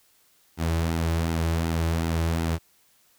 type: tone with flanger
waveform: sawtooth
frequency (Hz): 82.4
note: E2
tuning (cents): 0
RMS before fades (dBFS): -25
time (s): 0.57-2.59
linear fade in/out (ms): 50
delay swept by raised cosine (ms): 1.7 to 4.4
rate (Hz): 2.7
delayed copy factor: -0.5
effects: white hiss -62 dBFS RMS until 3.18 s